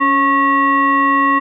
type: tone with frequency modulation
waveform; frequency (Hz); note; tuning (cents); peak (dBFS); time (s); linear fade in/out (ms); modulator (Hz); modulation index
sine; 1098; C#6; -17; -10; 0-1.4; 20; 819; 0.92
effects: none